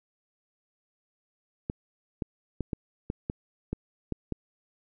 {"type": "clicks", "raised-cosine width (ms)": 3, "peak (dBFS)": -17, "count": 9, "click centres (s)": [1.699, 2.222, 2.607, 2.732, 3.101, 3.299, 3.73, 4.123, 4.323], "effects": []}